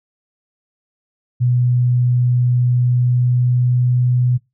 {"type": "tone with pitch glide", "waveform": "sine", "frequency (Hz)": [123.4, 124.26], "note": ["B2", "B2"], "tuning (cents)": [-1, 11], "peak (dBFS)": -12, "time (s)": [1.4, 4.38], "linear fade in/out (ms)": 20, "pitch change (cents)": 12, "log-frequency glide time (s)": [2.73, 4.1], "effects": ["noise-tail reverb RT60 0.2 s tail -21 dB re dry"]}